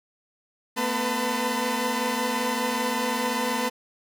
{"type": "tone cluster", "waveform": "sawtooth", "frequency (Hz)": [225.9, 251.3, 497.6, 897, 1013], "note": ["A3", "B3", "B4", "A5", "B5"], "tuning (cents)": [46, 30, 13, 33, 44], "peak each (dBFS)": -27, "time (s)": [0.76, 3.7], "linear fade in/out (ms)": 20, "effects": []}